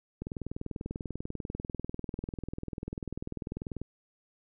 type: click train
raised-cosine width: 3 ms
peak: -23 dBFS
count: 74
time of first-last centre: 0.22-3.816 s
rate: 20.3 Hz
effects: none